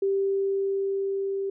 sine tone with level ramp, 392 Hz, G4, in tune, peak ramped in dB -21 to -26 dBFS, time 0.02-1.5 s, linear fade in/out 5 ms, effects none

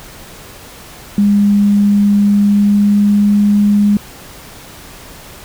sine tone with pitch glide, 203.7 to 205.5 Hz, G#3 to G#3, -33 to -18 cents, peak -7 dBFS, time 1.18-3.97 s, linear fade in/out 2 ms, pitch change +15 cents, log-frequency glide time 2.33-3.4 s, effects pink hiss -35 dBFS RMS until 5.44 s

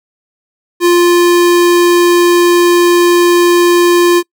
square tone, 349.2 Hz, F4, in tune, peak -6 dBFS, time 0.8-4.23 s, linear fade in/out 50 ms, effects noise-tail reverb RT60 0.1 s tail -25 dB re dry

